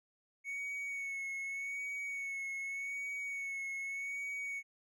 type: tone with vibrato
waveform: triangle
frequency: 2217 Hz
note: C#7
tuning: in tune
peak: -36 dBFS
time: 0.44-4.63 s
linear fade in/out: 50 ms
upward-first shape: sine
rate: 0.84 Hz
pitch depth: 30 cents each way
effects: none